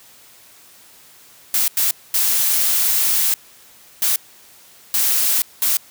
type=noise bursts at uneven times; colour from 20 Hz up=blue; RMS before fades=-17 dBFS; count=6; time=1.54-1.68 / 1.77-1.91 / 2.14-3.34 / 4.02-4.16 / 4.94-5.42 / 5.62-5.77 s; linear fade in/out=2 ms; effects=white hiss -47 dBFS RMS until 5.9 s + high-pass 60 Hz 12 dB/octave